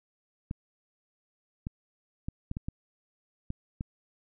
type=clicks; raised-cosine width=5 ms; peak=-21 dBFS; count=8; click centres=0.511 / 1.669 / 2.285 / 2.514 / 2.569 / 2.685 / 3.504 / 3.809 s; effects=none